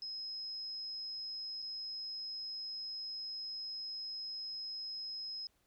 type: tone with dropouts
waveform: sine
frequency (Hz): 5120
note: D#8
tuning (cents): +49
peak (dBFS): -40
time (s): 0.02-5.47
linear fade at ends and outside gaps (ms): 1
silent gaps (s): 1.62-1.624
effects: pink hiss -75 dBFS RMS until 5.66 s